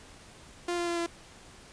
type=tone with pitch steps; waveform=sawtooth; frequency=349.2 / 346 / 342.8 / 339.7 Hz; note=F4 / F4 / F4 / F4; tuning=0 / -16 / -32 / -48 cents; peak=-25 dBFS; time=0.68-1.064 s; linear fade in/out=5 ms; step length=96 ms; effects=pink hiss -52 dBFS RMS until 1.72 s + resampled to 22050 Hz